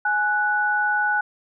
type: tone pair together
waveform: sine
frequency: 835.7 / 1480 Hz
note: G#5 / F#6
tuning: +11 / 0 cents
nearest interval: minor seventh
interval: 989 cents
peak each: -23 / -20 dBFS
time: 0.05-1.21 s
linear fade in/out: 5 ms
effects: none